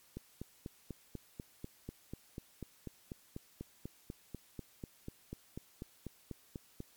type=click train; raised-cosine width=3 ms; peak=-29 dBFS; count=28; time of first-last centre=0.17-6.804 s; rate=4.07 Hz; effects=white hiss -65 dBFS RMS until 6.96 s + MP3 96 kbps